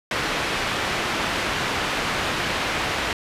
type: low-pass noise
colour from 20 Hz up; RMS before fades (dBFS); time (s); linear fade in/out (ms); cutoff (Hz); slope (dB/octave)
white; -25; 0.11-3.13; 2; 2500; 12
effects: resampled to 32000 Hz